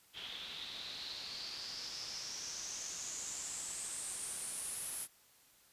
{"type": "noise with low-pass filter sweep", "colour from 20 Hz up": "white", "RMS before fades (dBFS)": -44, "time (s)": [0.13, 5.08], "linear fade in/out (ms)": 50, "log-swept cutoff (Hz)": [3300, 11000], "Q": 6.2, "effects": ["white hiss -66 dBFS RMS until 5.72 s", "resampled to 32000 Hz"]}